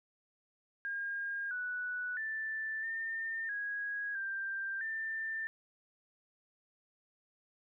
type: tone with pitch steps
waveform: sine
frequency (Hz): 1617 / 1479 / 1765 / 1808 / 1652 / 1580 / 1786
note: G#6 / F#6 / A6 / A6 / G#6 / G6 / A6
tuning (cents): -47 / -1 / +5 / +47 / -10 / +13 / +25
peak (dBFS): -35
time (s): 0.85-5.47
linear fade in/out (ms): 0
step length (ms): 660
effects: none